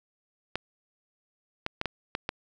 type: clicks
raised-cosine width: 0.3 ms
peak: -13 dBFS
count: 6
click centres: 0.556 / 1.664 / 1.814 / 1.857 / 2.151 / 2.291 s
effects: none